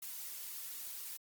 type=noise with flanger; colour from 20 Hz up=blue; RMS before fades=-45 dBFS; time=0.02-1.17 s; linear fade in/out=5 ms; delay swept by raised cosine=1.2 to 2.6 ms; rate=4 Hz; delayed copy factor=-0.55; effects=Opus 48 kbps